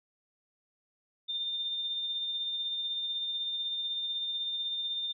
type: tone with tremolo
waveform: sine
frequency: 3610 Hz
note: A7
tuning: 44 cents sharp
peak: -30 dBFS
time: 1.28-5.13 s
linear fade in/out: 20 ms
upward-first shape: sine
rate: 16 Hz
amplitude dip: 30%
effects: none